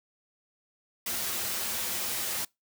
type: noise with comb filter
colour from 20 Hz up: white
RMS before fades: -32 dBFS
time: 1.06-2.45 s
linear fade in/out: 5 ms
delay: 6.8 ms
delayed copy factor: -0.6
effects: noise-tail reverb RT60 0.2 s tail -25 dB re dry + high-pass 80 Hz 12 dB/octave